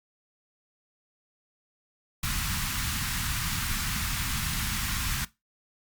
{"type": "band-stop noise", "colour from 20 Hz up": "pink", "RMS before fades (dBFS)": -30, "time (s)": [2.23, 5.25], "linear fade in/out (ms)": 5, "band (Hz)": [210, 1100], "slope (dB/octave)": 24, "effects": ["noise-tail reverb RT60 0.2 s tail -18 dB re dry", "Opus 48 kbps"]}